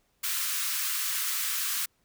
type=high-pass noise; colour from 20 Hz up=white; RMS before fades=-30 dBFS; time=0.23-1.86 s; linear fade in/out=10 ms; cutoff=1100 Hz; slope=48 dB/octave; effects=pink hiss -71 dBFS RMS until 2.04 s